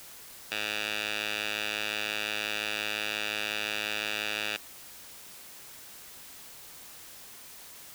10% pulse tone with band-pass filter, 105.7 Hz, G#2, 31 cents sharp, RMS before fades -33 dBFS, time 0.51-4.57 s, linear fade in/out 10 ms, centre 2900 Hz, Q 2.1, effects white hiss -48 dBFS RMS until 7.94 s

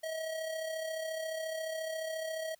square tone with amplitude modulation, 640 Hz, D#5, 49 cents sharp, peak -34 dBFS, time 0.03-2.55 s, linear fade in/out 10 ms, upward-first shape sine, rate 34.3 Hz, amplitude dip 45%, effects white hiss -69 dBFS RMS until 2.59 s

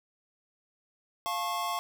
square chord, F augmented, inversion none, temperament just, 698.5 / 873.1 / 1091.3 Hz, F5 / A5 / C#6, 0 / -14 / -27 cents, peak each -36 / -38 / -33 dBFS, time 1.26-1.79 s, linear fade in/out 0 ms, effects none

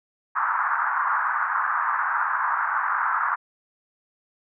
pink band-pass noise, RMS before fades -24 dBFS, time 0.35-3.36 s, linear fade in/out 20 ms, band 930 to 1600 Hz, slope 48 dB/octave, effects none

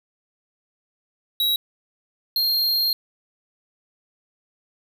square tone pair in turn, 3864 / 4214 Hz, B7 / C8, -39 / +12 cents, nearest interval major second, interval 151 cents, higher second, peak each -19 dBFS, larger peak neither, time 1.4-1.56 / 2.36-2.93 s, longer second, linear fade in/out 2 ms, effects none

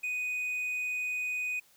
triangle tone, 2489 Hz, D#7, in tune, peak -29 dBFS, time 0.03-1.6 s, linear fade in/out 10 ms, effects white hiss -63 dBFS RMS until 1.76 s

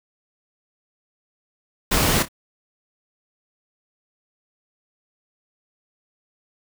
pink noise with echo, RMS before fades -19 dBFS, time 1.91-2.23 s, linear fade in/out 10 ms, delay 28 ms, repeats 2, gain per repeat -12 dB, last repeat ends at 2.286 s, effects none

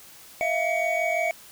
triangle tone cluster, 645 / 691 / 2251 Hz, E5 / F5 / C#7, -38 / -19 / +26 cents, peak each -25 dBFS, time 0.41-1.31 s, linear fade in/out 0 ms, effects white hiss -48 dBFS RMS until 1.51 s

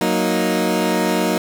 20% pulse chord, D# minor, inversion first, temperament equal, 185 / 233.1 / 311.1 Hz, F#3 / A#3 / D#4, 0 / 0 / 0 cents, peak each -16 dBFS, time 0.01-1.38 s, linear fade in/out 2 ms, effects none

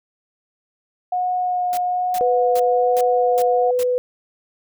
sine tone with vibrato, 724 Hz, F#5, 38 cents flat, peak -18 dBFS, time 1.12-3.71 s, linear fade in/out 5 ms, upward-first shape sine, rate 1.2 Hz, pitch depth 11 cents each way
white noise bursts, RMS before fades -32 dBFS, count 6, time 1.73-3.832 s, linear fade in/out 0 ms, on 42 ms, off 370 ms
sine tone, 497.4 Hz, B4, 12 cents sharp, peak -16 dBFS, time 2.21-3.98 s, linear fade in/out 0 ms
effects none

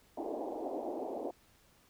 pink band-pass noise, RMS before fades -39 dBFS, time 0.17-1.31 s, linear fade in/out 5 ms, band 270 to 820 Hz, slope 48 dB/octave, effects pink hiss -66 dBFS RMS until 1.89 s

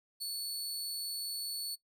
sawtooth tone with amplitude modulation, 4435 Hz, C#8, in tune, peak -32 dBFS, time 0.2-1.76 s, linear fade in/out 20 ms, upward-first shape sine, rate 159 Hz, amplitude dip 25%, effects noise-tail reverb RT60 0.1 s tail -18 dB re dry

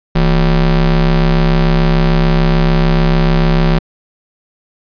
square ring-modulated tone, 98 Hz, G2, in tune, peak -6 dBFS, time 0.15-3.79 s, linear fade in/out 10 ms, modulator 64.6 Hz, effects resampled to 11025 Hz

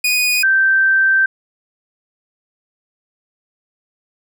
sawtooth / sine tone pair in turn, 2476 / 1559.8 Hz, D#7 / G6, -9 / -9 cents, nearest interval minor sixth, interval 800 cents, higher first, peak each -10 dBFS, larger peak neither, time 0.04-0.43 / 0.43-1.26 s, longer second, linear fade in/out 5 ms, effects none

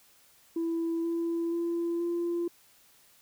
sine tone with pitch steps, 331.8 / 335.7 / 339.6 / 343.5 Hz, E4 / E4 / F4 / F4, +11 / +32 / -48 / -29 cents, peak -26 dBFS, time 0.56-2.48 s, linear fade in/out 5 ms, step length 480 ms, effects tanh soft clip ceiling -25 dBFS + white hiss -61 dBFS RMS until 3.21 s

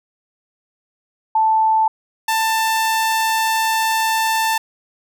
sine / sawtooth tone pair in turn, 880 / 888.7 Hz, A5 / A5, 0 / +17 cents, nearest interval unison, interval 17 cents, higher second, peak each -12 dBFS, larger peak neither, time 1.35-1.88 / 2.28-4.58 s, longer second, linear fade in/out 5 ms, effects none

